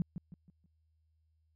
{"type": "tone with echo", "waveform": "sine", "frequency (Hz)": 174.6, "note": "F3", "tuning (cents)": 0, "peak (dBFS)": -27, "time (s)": [0, 0.02], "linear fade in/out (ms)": 0, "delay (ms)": 160, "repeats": 4, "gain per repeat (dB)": -9, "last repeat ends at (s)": 0.66, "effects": ["added 79 Hz sine -70 dBFS peak until 1.55 s"]}